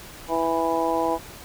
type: harmonic tone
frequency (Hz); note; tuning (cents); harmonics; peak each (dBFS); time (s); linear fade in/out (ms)
164.81; E3; 0; 2 / 3 / 4 / 5 / 6; -27 / -27 / -27 / -27 / -27; 0.28-1.19; 50
effects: pink hiss -42 dBFS RMS until 1.44 s